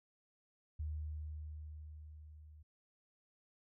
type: tone with level ramp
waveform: sine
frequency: 76.5 Hz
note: D#2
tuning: 29 cents flat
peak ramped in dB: -37 to -55 dBFS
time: 0.79-2.63 s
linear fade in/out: 10 ms
effects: none